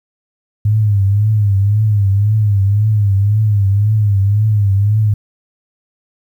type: tone with vibrato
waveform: sine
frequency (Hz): 103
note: G#2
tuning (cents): -14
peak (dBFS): -9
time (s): 0.65-5.14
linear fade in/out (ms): 5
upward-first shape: triangle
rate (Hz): 1.9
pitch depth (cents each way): 110
effects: 8-bit